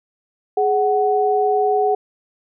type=tone pair together; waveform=sine; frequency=418.1 / 745 Hz; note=G#4 / F#5; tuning=+12 / +12 cents; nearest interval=minor seventh; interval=1000 cents; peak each=-17 dBFS; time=0.57-1.95 s; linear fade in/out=5 ms; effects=none